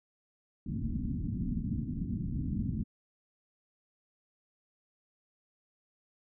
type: low-pass noise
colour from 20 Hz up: white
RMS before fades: -34 dBFS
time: 0.66-2.84 s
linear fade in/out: 10 ms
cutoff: 260 Hz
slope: 48 dB/octave
effects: none